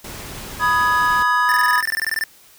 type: noise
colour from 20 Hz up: pink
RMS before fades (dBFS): -33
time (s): 0.04-1.23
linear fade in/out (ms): 5
type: chord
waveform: triangle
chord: G# minor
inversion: first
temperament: equal with one note detuned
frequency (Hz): 987.8 / 1244.5 / 1677.6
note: B5 / D#6 / G#6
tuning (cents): 0 / 0 / +17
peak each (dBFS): -17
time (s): 0.59-1.83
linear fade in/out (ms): 50
type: tone bursts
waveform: square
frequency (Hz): 1783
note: A6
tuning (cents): +22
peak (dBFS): -19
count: 16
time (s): 1.49-2.238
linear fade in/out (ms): 0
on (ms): 28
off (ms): 20
effects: white hiss -49 dBFS RMS until 2.58 s